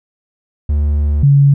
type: tone pair in turn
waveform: triangle / sine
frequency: 73.42 / 140.7 Hz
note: D2 / C#3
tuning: 0 / +26 cents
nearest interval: major seventh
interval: 1126 cents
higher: second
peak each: -9 / -5 dBFS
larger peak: second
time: 0.69-1.23 / 1.23-1.54 s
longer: first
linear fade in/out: 5 ms
effects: none